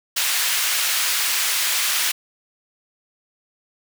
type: high-pass noise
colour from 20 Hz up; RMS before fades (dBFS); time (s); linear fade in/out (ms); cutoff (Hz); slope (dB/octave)
pink; -21; 0.16-2.12; 10; 1900; 12
effects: none